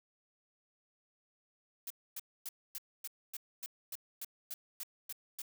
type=noise bursts; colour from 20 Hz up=blue; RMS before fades=-42 dBFS; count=13; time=1.87-5.419 s; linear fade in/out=2 ms; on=33 ms; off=260 ms; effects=none